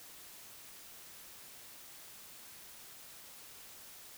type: silence
effects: white hiss -53 dBFS RMS until 4.17 s